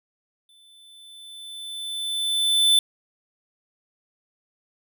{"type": "tone with exponential growth", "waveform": "square", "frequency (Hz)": 3520, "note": "A7", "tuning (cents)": 0, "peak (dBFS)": -14, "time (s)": [0.49, 2.79], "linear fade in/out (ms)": 2, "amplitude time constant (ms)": 500, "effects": []}